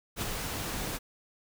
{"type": "noise with ADSR envelope", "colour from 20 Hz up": "pink", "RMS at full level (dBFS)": -31, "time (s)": [0.16, 0.99], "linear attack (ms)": 57, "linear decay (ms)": 25, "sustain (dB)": -4, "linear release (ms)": 34, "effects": []}